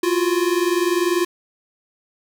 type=tone pair together; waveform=square; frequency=342.4 / 362.5 Hz; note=F4 / F#4; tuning=-34 / -35 cents; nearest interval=minor second; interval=99 cents; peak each=-20 / -21 dBFS; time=0.03-1.25 s; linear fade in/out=5 ms; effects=none